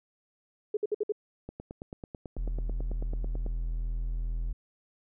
sine tone bursts, 420.4 Hz, G#4, 21 cents sharp, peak -25 dBFS, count 5, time 0.74-1.122 s, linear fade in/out 5 ms, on 30 ms, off 58 ms
click train, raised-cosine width 2 ms, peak -26 dBFS, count 19, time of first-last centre 1.49-3.464 s, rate 9.12 Hz
triangle tone, 41.2 Hz, E1, in tune, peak -27 dBFS, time 2.37-4.53 s, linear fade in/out 10 ms
effects none

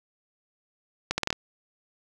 accelerating click train, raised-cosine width 0.2 ms, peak -8 dBFS, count 6, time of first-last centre 1.11-1.328 s, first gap 70 ms, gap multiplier 0.76, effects none

